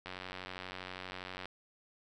click train, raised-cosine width 0.3 ms, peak -26 dBFS, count 130, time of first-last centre 0.06-1.456 s, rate 92.4 Hz, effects none

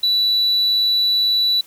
sine tone, 3951 Hz, B7, in tune, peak -12 dBFS, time 0.03-1.61 s, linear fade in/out 5 ms, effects tanh soft clip ceiling -12 dBFS + white hiss -48 dBFS RMS until 1.66 s

